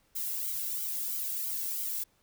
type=noise with flanger; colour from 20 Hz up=violet; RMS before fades=-34 dBFS; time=0.15-2.04 s; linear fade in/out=10 ms; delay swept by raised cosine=1.1 to 1.69 ms; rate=3 Hz; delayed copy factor=-0.75; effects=pink hiss -69 dBFS RMS until 2.22 s

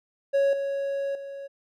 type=tone with level steps; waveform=triangle; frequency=554.4 Hz; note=C#5; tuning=in tune; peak=-17 / -24 / -33 dBFS; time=0.33-1.48 s; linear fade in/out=20 ms; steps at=0.53 / 1.15 s; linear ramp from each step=2 ms; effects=none

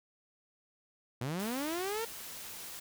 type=linear sweep; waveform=sawtooth; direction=up; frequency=114 to 466.2 Hz; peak=-30 dBFS; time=1.21-2.05 s; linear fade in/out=5 ms
type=noise; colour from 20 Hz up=white; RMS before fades=-45 dBFS; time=1.39-2.8 s; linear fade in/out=10 ms
effects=none

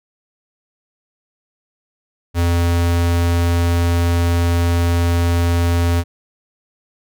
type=tone; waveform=square; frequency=85.8 Hz; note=F2; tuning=30 cents flat; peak=-14 dBFS; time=2.34-6.04 s; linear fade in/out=50 ms; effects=none

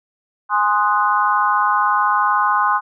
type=chord; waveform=sine; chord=Ab dominant seventh; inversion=none; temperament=equal; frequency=830.6 / 1046.5 / 1244.5 / 1480 Hz; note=Ab5 / C6 / Eb6 / Gb6; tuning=0 / 0 / 0 / 0 cents; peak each=-20 / -17 / -19 / -22 dBFS; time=0.49-2.81 s; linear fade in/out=50 ms; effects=none

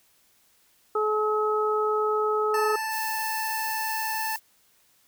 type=harmonic tone; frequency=427.2 Hz; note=G#4; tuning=49 cents sharp; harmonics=1 / 2 / 3; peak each=-24 / -32 / -26 dBFS; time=0.95-2.76 s; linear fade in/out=5 ms
type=tone with vibrato; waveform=25% pulse; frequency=880 Hz; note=A5; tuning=in tune; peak=-24 dBFS; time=2.54-4.36 s; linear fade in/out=2 ms; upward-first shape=square; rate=20 Hz; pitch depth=16 cents each way
type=noise; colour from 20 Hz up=violet; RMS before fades=-35 dBFS; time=2.89-4.4 s; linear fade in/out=50 ms
effects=white hiss -63 dBFS RMS until 5.07 s

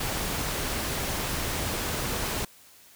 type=noise; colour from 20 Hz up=pink; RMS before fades=-30 dBFS; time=0-2.45 s; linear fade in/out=5 ms; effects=white hiss -54 dBFS RMS until 2.95 s

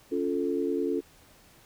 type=chord; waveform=sine; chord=Db augmented; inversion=none; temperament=equal with one note detuned; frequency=279.8 / 349.2 / 440 Hz; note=Db4 / F4 / A4; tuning=+16 / 0 / 0 cents; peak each=-30 dBFS; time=0.11-1.01 s; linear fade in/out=20 ms; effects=pink hiss -57 dBFS RMS until 1.65 s

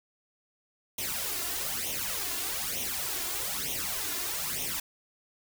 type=noise with flanger; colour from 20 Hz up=white; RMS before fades=-33 dBFS; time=0.98-4.8 s; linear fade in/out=5 ms; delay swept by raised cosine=0.32 to 2.92 ms; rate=1.1 Hz; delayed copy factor=+0.75; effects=none

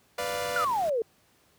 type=chord; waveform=sawtooth; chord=B diminished; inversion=none; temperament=equal; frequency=493.9 / 587.3 / 698.5 Hz; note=B4 / D5 / F5; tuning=0 / 0 / 0 cents; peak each=-29 / -30 / -31 dBFS; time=0.18-0.65 s; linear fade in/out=5 ms
type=noise; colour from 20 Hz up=pink; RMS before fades=-43 dBFS; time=0.19-0.9 s; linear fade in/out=5 ms
type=exponential sweep; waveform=sine; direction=down; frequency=1480 to 430 Hz; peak=-24 dBFS; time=0.56-1.02 s; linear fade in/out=2 ms
effects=pink hiss -64 dBFS RMS until 1.58 s + high-pass 80 Hz 12 dB/octave

